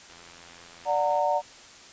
click train, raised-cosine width 0.3 ms, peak -33 dBFS, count 94, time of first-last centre 0.1-1.189 s, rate 85.4 Hz
sine chord, D augmented, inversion none, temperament just, 587.3 / 734.2 / 917.7 Hz, D5 / F#5 / A#5, 0 / -14 / -27 cents, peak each -26 dBFS, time 0.85-1.42 s, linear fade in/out 50 ms
effects white hiss -48 dBFS RMS until 1.92 s + resampled to 16000 Hz

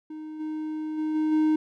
triangle tone with level steps, 310 Hz, D#4, 6 cents flat, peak -33 / -27 / -23 / -20 / -17 dBFS, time 0.1-1.56 s, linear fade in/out 5 ms, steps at 0.39 / 0.97 / 1.14 / 1.31 s, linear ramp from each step 20 ms, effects none

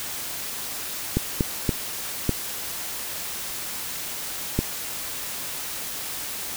clicks, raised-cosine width 3 ms, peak -7 dBFS, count 5, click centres 1.17 / 1.408 / 1.692 / 2.293 / 4.59 s, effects white hiss -32 dBFS RMS until 6.56 s

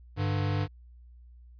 square tone pair together, 99.6 / 148.29 Hz, G2 / D3, +28 / +17 cents, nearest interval perfect fifth, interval 689 cents, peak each -28 / -33 dBFS, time 0.16-0.68 s, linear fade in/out 50 ms, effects added 60 Hz sine -49 dBFS peak until 1.59 s + resampled to 11025 Hz

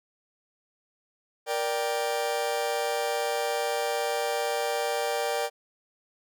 40% pulse chord, G minor, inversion first, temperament just, 470.4 / 588 / 784 Hz, Bb4 / D5 / G5, +16 / +2 / 0 cents, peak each -30 dBFS, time 1.46-5.5 s, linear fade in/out 50 ms, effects none

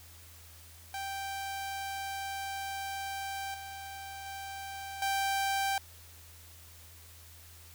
sawtooth tone with level steps, 784 Hz, G5, in tune, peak -32 / -38 / -36 / -25 dBFS, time 0.94-5.78 s, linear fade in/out 2 ms, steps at 3.54 / 4.26 / 5.02 s, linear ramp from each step 2 ms, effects added 83 Hz sine -54 dBFS peak until 7.74 s + white hiss -55 dBFS RMS until 7.74 s

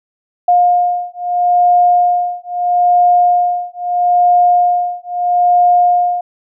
sine beating tone pair, 710 / 710.77 Hz, F5 / F5, +28 / +30 cents, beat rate 0.77 Hz, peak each -12 dBFS, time 0.48-6.21 s, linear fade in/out 5 ms, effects none

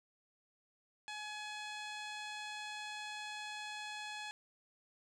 15% pulse tone with low-pass filter, 845 Hz, G#5, 30 cents sharp, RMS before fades -45 dBFS, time 1.08-4.31 s, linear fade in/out 0 ms, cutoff 5900 Hz, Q 2.2, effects none

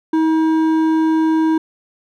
sine tone with hard clipping, 318.9 Hz, D#4, 43 cents sharp, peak -14 dBFS, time 0.13-1.58 s, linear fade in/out 5 ms, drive 8 dB, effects none

